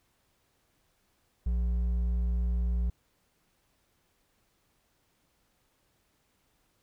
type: tone with hard clipping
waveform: triangle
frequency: 59.3 Hz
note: A#1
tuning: 30 cents sharp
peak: -27 dBFS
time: 1.46-2.9 s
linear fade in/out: 5 ms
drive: 8 dB
effects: pink hiss -72 dBFS RMS until 6.82 s